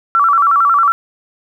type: tone with vibrato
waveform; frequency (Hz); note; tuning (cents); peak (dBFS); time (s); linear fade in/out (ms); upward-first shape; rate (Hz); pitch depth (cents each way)
sine; 1244.5; D#6; 0; -8; 0.15-0.92; 0; square; 11; 140
effects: 8-bit